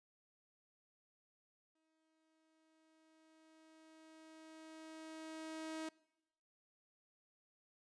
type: tone with exponential growth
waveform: sawtooth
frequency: 317.6 Hz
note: D#4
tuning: 36 cents sharp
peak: -38 dBFS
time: 1.75-5.89 s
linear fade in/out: 5 ms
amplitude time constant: 900 ms
effects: noise-tail reverb RT60 0.9 s tail -23 dB re dry + resampled to 22050 Hz